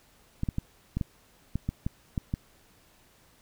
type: clicks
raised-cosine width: 5 ms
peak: -16 dBFS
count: 10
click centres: 0.434 / 0.488 / 0.584 / 0.97 / 1.012 / 1.556 / 1.69 / 1.865 / 2.178 / 2.339 s
effects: pink hiss -61 dBFS RMS until 3.41 s